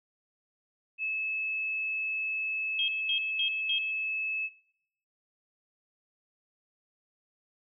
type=tone; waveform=sine; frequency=2600 Hz; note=E7; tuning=24 cents flat; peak=-29 dBFS; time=0.98-4.5 s; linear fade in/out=50 ms
type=tone bursts; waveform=sine; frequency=3228 Hz; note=G#7; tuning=50 cents flat; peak=-26 dBFS; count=4; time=2.79-3.784 s; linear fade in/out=2 ms; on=91 ms; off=210 ms
effects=noise-tail reverb RT60 0.7 s tail -17 dB re dry